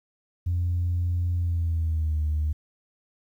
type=tone with pitch glide; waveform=sine; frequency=87.5 to 76.17 Hz; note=F2 to D#2; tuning=+4 to -36 cents; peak=-21 dBFS; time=0.46-2.53 s; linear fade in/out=10 ms; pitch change=-240 cents; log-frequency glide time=1.36-2.22 s; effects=tanh soft clip ceiling -19 dBFS + 10-bit